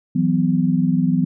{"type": "chord", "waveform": "sine", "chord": "E suspended second", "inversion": "none", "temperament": "equal with one note detuned", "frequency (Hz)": [164.81, 185, 252.1], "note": ["E3", "F#3", "B3"], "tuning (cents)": [0, 0, 36], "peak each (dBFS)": -19, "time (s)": [0.15, 1.25], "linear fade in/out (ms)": 10, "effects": []}